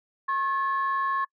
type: tone pair together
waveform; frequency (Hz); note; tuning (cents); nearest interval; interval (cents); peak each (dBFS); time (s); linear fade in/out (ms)
sine; 1086 / 1723.9; C#6 / A6; -36 / -36; minor sixth; 800; -24 / -30; 0.28-1.25; 10
effects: noise-tail reverb RT60 0.1 s tail -25 dB re dry + tanh soft clip ceiling -17 dBFS

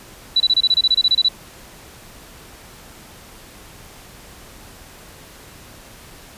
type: tone bursts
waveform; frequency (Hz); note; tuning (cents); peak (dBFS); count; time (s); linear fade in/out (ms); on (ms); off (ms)
sine; 3951; B7; 0; -11; 14; 0.36-1.286; 5; 42; 26
effects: pink hiss -42 dBFS RMS until 6.37 s + resampled to 32000 Hz

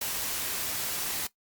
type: noise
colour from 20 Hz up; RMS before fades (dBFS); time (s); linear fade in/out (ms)
white; -32; 0.01-1.27; 5
effects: noise-tail reverb RT60 0.1 s tail -17 dB re dry + Opus 48 kbps

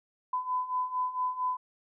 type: beating tone pair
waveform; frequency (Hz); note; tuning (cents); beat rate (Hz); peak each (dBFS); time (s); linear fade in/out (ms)
sine; 1004 / 1008.4; B5 / B5; +28 / +36; 4.4; -34 / -30; 0.33-1.57; 5
effects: none

